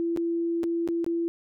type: tone with dropouts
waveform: sine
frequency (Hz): 337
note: E4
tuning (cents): +38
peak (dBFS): -24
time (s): 0-1.28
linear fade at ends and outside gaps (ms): 0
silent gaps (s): 0.163-0.173 / 0.633-0.639 / 0.876-0.887 / 1.044-1.064
effects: none